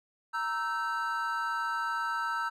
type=chord; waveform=triangle; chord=E diminished; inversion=second; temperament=equal with one note detuned; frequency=932.3 / 1318.5 / 1546.4 Hz; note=Bb5 / E6 / G6; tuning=0 / 0 / -24 cents; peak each=-33 / -31 / -33 dBFS; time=0.33-2.5 s; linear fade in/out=20 ms; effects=none